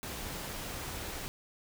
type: noise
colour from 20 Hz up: pink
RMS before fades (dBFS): -40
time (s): 0.03-1.28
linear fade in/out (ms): 0
effects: none